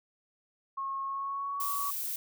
sine tone with pitch glide, 1087 to 1130.5 Hz, C#6 to C#6, -34 to +34 cents, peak -32 dBFS, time 0.77-1.91 s, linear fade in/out 10 ms, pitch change +68 cents, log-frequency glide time 1.03-1.69 s
violet noise, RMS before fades -35 dBFS, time 1.6-2.16 s, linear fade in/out 2 ms
effects none

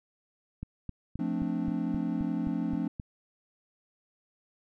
click train, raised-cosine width 5 ms, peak -24 dBFS, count 10, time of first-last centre 0.63-2.998 s, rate 3.8 Hz
triangle chord, D minor seventh, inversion first, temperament equal, 174.61 / 220 / 261.6 / 293.7 Hz, F3 / A3 / C4 / D4, 0 / 0 / 0 / 0 cents, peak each -32 dBFS, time 1.19-2.88 s, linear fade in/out 5 ms
effects none

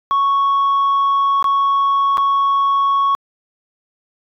sine tone with dropouts, 1108.7 Hz, C#6, in tune, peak -10 dBFS, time 0.11-3.15 s, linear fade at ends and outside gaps 0 ms, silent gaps 1.426-1.443 / 2.172-2.18 s, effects tanh soft clip ceiling -11 dBFS

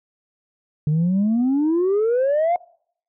sine exponential sweep, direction up, 146.83 to 720 Hz, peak -14 dBFS, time 0.87-2.56 s, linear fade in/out 2 ms, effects noise-tail reverb RT60 0.6 s tail -24 dB re dry + tanh soft clip ceiling -14 dBFS

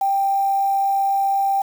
sine tone with quantisation, 787 Hz, G5, 7 cents sharp, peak -16 dBFS, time 0.01-1.62 s, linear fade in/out 5 ms, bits 6, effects none

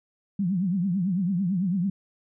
sine tone with vibrato, 185 Hz, F#3, in tune, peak -22 dBFS, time 0.39-1.9 s, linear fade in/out 5 ms, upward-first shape triangle, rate 9 Hz, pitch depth 200 cents each way, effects none

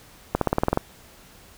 accelerating click train, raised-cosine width 1 ms, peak -5 dBFS, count 9, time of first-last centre 0.35-0.774 s, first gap 63 ms, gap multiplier 0.95, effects pink hiss -50 dBFS RMS until 1.57 s

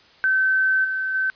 sine tone with level steps, 1537 Hz, G6, 35 cents flat, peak -16 / -22 / -19 dBFS, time 0.24-1.3 s, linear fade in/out 0 ms, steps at 0.84 / 1.14 s, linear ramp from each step 10 ms, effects white hiss -52 dBFS RMS until 1.35 s + resampled to 11025 Hz

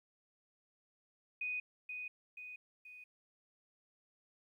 sine tone with echo, 2489 Hz, D#7, in tune, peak -36 dBFS, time 1.41-1.6 s, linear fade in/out 5 ms, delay 480 ms, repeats 3, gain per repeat -5 dB, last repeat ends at 3.04 s, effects 13-bit

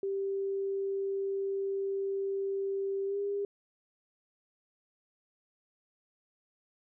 sine tone with pitch glide, 392 to 402.6 Hz, G4 to G4, 0 to +46 cents, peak -30 dBFS, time 0.03-3.45 s, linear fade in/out 2 ms, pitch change +46 cents, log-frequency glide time 3.06-3.18 s, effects none

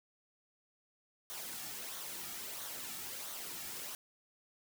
white noise with flanger, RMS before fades -44 dBFS, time 1.3-3.95 s, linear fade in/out 0 ms, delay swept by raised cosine 0.39 to 1.99 ms, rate 1.5 Hz, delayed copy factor -0.5, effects none

